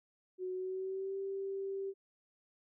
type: tone with pitch glide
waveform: sine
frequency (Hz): 369 to 390.3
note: F#4 to G4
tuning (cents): -5 to -8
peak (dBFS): -36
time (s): 0.38-1.94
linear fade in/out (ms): 50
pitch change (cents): +97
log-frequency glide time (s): 0.53-1.17
effects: none